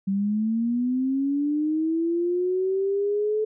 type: linear sweep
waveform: sine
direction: up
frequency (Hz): 191.9 to 434.2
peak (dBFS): -21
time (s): 0.07-3.45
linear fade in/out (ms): 10
effects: none